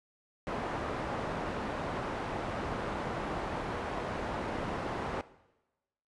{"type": "low-pass noise", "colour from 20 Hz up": "white", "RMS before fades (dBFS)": -36, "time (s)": [0.47, 5.21], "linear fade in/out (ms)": 0, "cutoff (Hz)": 950, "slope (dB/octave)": 12, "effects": ["noise-tail reverb RT60 1.0 s tail -18 dB re dry", "resampled to 24000 Hz"]}